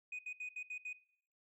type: tone bursts at uneven times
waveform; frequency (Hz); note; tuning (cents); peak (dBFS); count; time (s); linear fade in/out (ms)
sine; 2489; D#7; 0; -39; 6; 0.12-0.19 / 0.26-0.33 / 0.4-0.49 / 0.56-0.63 / 0.7-0.78 / 0.85-0.93; 5
effects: noise-tail reverb RT60 0.6 s tail -18 dB re dry + tanh soft clip ceiling -39 dBFS